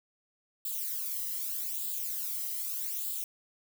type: noise with flanger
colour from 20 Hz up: violet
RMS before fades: -35 dBFS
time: 0.65-3.24 s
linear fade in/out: 2 ms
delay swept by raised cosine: 0.25 to 1.01 ms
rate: 0.82 Hz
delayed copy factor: +0.75
effects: none